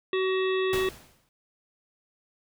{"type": "harmonic tone", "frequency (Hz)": 377, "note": "F#4", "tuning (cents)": 32, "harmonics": [1, 3, 5, 7, 9, 10], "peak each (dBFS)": [-24, -35, -35, -37, -39, -42], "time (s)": [0.13, 0.89], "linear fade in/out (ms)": 2}
{"type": "noise with exponential decay", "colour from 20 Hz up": "pink", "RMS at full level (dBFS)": -32, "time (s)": [0.73, 1.29], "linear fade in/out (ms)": 1, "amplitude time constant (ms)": 120}
{"effects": []}